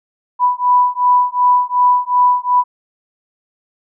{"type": "beating tone pair", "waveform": "sine", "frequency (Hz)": [987.8, 990.5], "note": ["B5", "B5"], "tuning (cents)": [0, 5], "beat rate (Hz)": 2.7, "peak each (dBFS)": -13, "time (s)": [0.39, 2.64], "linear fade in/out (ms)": 50, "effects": []}